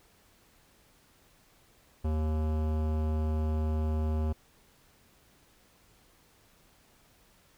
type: tone with hard clipping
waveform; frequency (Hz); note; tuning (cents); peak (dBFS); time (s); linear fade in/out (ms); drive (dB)
sine; 77.78; D#2; 0; -29; 2.04-4.33; 10; 18
effects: pink hiss -63 dBFS RMS until 7.57 s